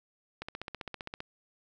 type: click train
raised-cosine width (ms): 0.3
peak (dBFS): -22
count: 13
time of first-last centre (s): 0.42-1.204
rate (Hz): 15.3
effects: none